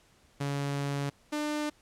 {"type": "tone pair in turn", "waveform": "sawtooth", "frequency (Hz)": [141.3, 299.4], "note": ["C#3", "D4"], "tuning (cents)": [34, 33], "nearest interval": "octave + minor second", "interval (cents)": 1299, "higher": "second", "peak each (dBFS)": -26, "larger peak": "neither", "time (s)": [[0.4, 1.1], [1.32, 1.7]], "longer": "first", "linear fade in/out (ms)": 10, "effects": ["pink hiss -63 dBFS RMS until 1.81 s", "low-pass 10000 Hz 12 dB/octave"]}